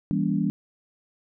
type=chord; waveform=sine; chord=E diminished seventh; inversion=none; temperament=just; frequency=164.81 / 197.78 / 237.3 / 284.8 Hz; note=E3 / G3 / Bb3 / Db4; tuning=0 / +16 / +31 / +47 cents; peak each=-27 / -25 / -29 / -28 dBFS; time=0.11-0.5 s; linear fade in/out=0 ms; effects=none